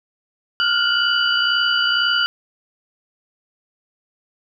sine tone cluster, 1401 / 1463 / 2959 / 4688 Hz, F6 / F#6 / F#7 / D8, +5 / -20 / -1 / -4 cents, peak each -19 / -24 / -19 / -26 dBFS, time 0.6-2.26 s, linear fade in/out 0 ms, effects none

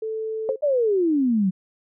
sine tone, 440 Hz, A4, in tune, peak -25 dBFS, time 0.02-0.56 s, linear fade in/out 5 ms
sine tone with exponential decay, 528 Hz, C5, 16 cents sharp, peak -15 dBFS, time 0.49-0.61 s, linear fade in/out 1 ms, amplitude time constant 24 ms
sine exponential sweep, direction down, 615 to 180 Hz, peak -17 dBFS, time 0.62-1.51 s, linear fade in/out 20 ms
effects none

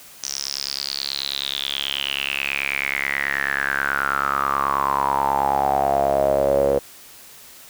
sawtooth tone with band-pass filter sweep, 69.3 Hz, C#2, in tune, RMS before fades -22 dBFS, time 0.23-6.79 s, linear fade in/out 5 ms, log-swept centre 5900 to 510 Hz, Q 9.3, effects white hiss -44 dBFS RMS until 7.69 s

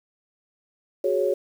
sine chord, F# suspended second, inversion none, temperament equal, 370 / 415.3 / 554.4 Hz, F#4 / G#4 / C#5, 0 / 0 / 0 cents, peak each -25 / -25 / -23 dBFS, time 1.04-1.34 s, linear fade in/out 5 ms, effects 8-bit

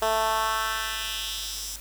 10% pulse tone with high-pass filter sweep, 220.5 Hz, A3, 4 cents sharp, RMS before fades -28 dBFS, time 0.02-1.76 s, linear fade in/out 2 ms, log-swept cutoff 570 to 6400 Hz, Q 1.7, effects added 50 Hz sine -43 dBFS peak until 1.8 s + white hiss -44 dBFS RMS until 1.8 s

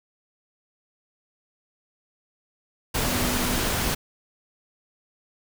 sine tone in noise, 246.9 Hz, B3, in tune, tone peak -29 dBFS, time 3.06-3.6 s, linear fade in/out 10 ms, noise pink, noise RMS -25 dBFS, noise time 2.94-3.95 s, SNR -7 dB, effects none

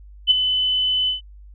sine tone with ADSR envelope, 3016 Hz, F#7, 32 cents sharp, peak -8 dBFS, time 0.27-1.21 s, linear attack 38 ms, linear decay 14 ms, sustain -9 dB, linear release 130 ms, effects added 50 Hz sine -40 dBFS peak until 1.54 s

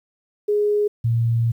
sine tone pair in turn, 415.7 / 115.91 Hz, G#4 / A#2, +2 / -9 cents, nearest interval octave + minor seventh, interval 2211 cents, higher first, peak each -16 dBFS, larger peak neither, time 0.48-0.88 / 1.04-1.52 s, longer second, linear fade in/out 10 ms, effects 9-bit

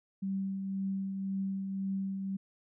sine tone with tremolo, 193.7 Hz, G3, 20 cents flat, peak -30 dBFS, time 0.22-2.37 s, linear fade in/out 10 ms, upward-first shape triangle, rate 1.9 Hz, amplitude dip 40%, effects none

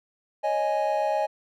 triangle chord, C# suspended second, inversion none, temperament equal, 554.4 / 622.3 / 830.6 Hz, C#5 / D#5 / G#5, 0 / 0 / 0 cents, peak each -28 / -24 / -24 dBFS, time 0.43-1.27 s, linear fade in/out 20 ms, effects none

